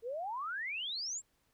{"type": "exponential sweep", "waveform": "sine", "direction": "up", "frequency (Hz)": [440, 7770], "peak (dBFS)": -36, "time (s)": [0.02, 1.22], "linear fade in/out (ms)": 50, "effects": ["pink hiss -75 dBFS RMS until 1.53 s"]}